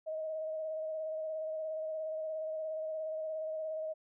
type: tone with vibrato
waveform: sine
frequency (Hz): 630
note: D#5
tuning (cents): +21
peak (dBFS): -35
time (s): 0.06-3.94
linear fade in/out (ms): 20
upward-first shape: square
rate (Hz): 17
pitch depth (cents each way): 18
effects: none